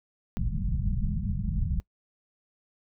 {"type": "low-pass noise", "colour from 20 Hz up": "pink", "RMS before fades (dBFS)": -28, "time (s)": [0.37, 1.8], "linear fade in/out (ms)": 0, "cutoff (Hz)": 210, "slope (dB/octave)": 96, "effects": ["noise-tail reverb RT60 0.1 s tail -24 dB re dry"]}